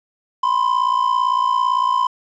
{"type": "ring-modulated tone", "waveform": "triangle", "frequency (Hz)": 1021, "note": "C6", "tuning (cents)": -43, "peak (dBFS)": -10, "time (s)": [0.43, 2.07], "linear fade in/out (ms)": 5, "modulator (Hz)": 28.9, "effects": ["resampled to 16000 Hz", "8-bit"]}